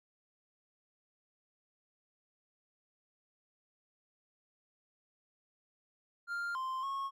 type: tone with pitch steps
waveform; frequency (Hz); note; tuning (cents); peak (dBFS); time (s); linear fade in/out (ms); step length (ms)
triangle; 1398 / 1044 / 1093; F6 / C6 / C#6; +1 / -4 / -25; -33; 6.27-7.11; 50; 280
effects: none